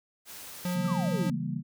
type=noise; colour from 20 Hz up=white; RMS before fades=-44 dBFS; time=0.25-0.78 s; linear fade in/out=50 ms
type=tone; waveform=square; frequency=178.7 Hz; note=F3; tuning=40 cents sharp; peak=-29 dBFS; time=0.65-1.3 s; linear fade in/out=2 ms
type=chord; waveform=sine; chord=C# diminished seventh; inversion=none; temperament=equal; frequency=138.59 / 164.81 / 196 / 233.1 Hz; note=C#3 / E3 / G3 / Bb3; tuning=0 / 0 / 0 / 0 cents; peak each=-35 / -34 / -36 / -36 dBFS; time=0.73-1.63 s; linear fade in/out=50 ms
type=exponential sweep; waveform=sine; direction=down; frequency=1396.9 to 178.4 Hz; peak=-34 dBFS; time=0.84-1.41 s; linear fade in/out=50 ms
effects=none